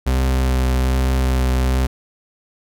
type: tone with vibrato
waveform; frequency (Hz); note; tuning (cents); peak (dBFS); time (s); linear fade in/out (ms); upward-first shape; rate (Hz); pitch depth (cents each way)
40% pulse; 64.4; C2; -27; -14; 0.06-1.87; 10; sine; 1.2; 15
effects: none